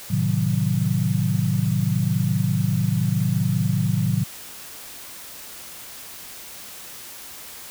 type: chord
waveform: sine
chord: A diminished seventh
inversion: none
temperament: equal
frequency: 110 / 130.81 / 155.56 / 185 Hz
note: A2 / C3 / Eb3 / Gb3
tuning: 0 / 0 / 0 / 0 cents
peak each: -24 dBFS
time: 0.1-4.24 s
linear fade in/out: 10 ms
effects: white hiss -39 dBFS RMS until 7.7 s